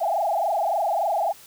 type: tone with frequency modulation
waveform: sine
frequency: 740 Hz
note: F#5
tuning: in tune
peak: -20 dBFS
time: 0-1.33 s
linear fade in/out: 20 ms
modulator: 23.5 Hz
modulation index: 4.1
effects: white hiss -48 dBFS RMS until 1.46 s